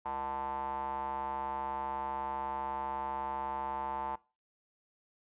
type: tone with band-pass filter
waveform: square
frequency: 68 Hz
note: C#2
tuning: 33 cents flat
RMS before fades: -37 dBFS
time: 0.05-4.16 s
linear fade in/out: 10 ms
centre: 920 Hz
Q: 8.8
effects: noise-tail reverb RT60 0.3 s tail -20 dB re dry + resampled to 8000 Hz